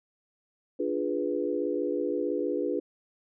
sine chord, D diminished seventh, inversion none, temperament equal, 293.7 / 349.2 / 415.3 / 493.9 Hz, D4 / F4 / Ab4 / Cb5, 0 / 0 / 0 / 0 cents, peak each -32 dBFS, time 0.79-2.8 s, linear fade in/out 10 ms, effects none

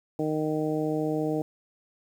harmonic tone, 154.5 Hz, D#3, 12 cents flat, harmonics 1 / 2 / 3 / 4 / 5, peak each -33 / -28 / -30 / -34 / -38 dBFS, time 0.19-1.42 s, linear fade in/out 2 ms, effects 9-bit

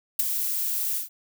violet noise with ADSR envelope, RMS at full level -18 dBFS, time 0.19-1.09 s, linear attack 6 ms, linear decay 16 ms, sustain -9 dB, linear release 130 ms, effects none

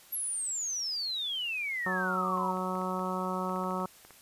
sine exponential sweep, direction down, 11660 to 917 Hz, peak -31 dBFS, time 0.12-2.52 s, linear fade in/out 10 ms
harmonic tone, 185 Hz, F#3, in tune, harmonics 1 / 2 / 3 / 4 / 5 / 6 / 7, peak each -35 / -39 / -39 / -41 / -38 / -38 / -38 dBFS, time 1.86-3.86 s, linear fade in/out 2 ms
clicks, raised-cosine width 0.5 ms, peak -35 dBFS, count 12, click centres 2.374 / 2.571 / 2.754 / 2.816 / 2.994 / 3.495 / 3.56 / 3.638 / 3.708 / 3.802 / 4.05 / 4.107 s
effects white hiss -56 dBFS RMS until 4.21 s + resampled to 32000 Hz

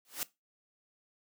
white noise with exponential growth, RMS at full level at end -31 dBFS, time 0.05-0.23 s, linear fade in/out 1 ms, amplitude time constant 38 ms, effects noise-tail reverb RT60 0.2 s tail -18 dB re dry + high-pass 200 Hz 12 dB/octave

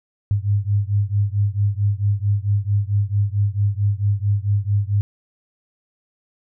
sine beating tone pair, 99.9 / 104.4 Hz, G2 / G#2, +33 / +10 cents, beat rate 4.5 Hz, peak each -19 / -20 dBFS, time 0.31-5.01 s, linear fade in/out 0 ms, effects none

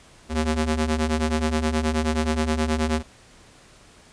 sawtooth ring-modulated tone, 155.56 Hz, D#3, in tune, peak -14 dBFS, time 0.29-3.03 s, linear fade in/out 50 ms, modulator 82.5 Hz, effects pink hiss -51 dBFS RMS until 4.12 s + resampled to 22050 Hz

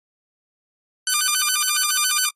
5% pulse tone with vibrato, 1345 Hz, E6, 34 cents sharp, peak -7 dBFS, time 1.07-2.29 s, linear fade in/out 2 ms, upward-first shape square, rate 7.2 Hz, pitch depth 200 cents each way, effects noise-tail reverb RT60 0.1 s tail -25 dB re dry + AAC 32 kbps

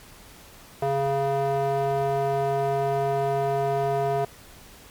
square tone with band-pass filter, 138.1 Hz, C#3, 6 cents flat, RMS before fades -24 dBFS, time 0.82-4.25 s, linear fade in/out 5 ms, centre 610 Hz, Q 2.6, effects pink hiss -48 dBFS RMS until 4.9 s + MP3 96 kbps

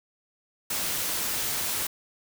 white noise, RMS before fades -29 dBFS, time 0.7-1.87 s, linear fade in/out 5 ms, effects none

